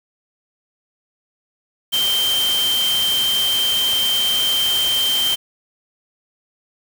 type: tone in noise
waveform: sine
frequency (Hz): 3136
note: G7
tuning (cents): 0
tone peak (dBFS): -16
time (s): 1.92-5.36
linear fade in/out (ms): 20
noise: white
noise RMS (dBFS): -25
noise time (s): 1.92-5.36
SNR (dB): +6
effects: none